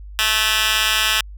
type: tone with high-pass filter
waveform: 10% pulse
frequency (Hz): 217.6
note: A3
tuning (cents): -19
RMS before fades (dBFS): -18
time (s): 0.19-1.21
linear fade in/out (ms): 0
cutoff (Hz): 2200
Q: 2.6
effects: added 50 Hz sine -33 dBFS peak until 1.37 s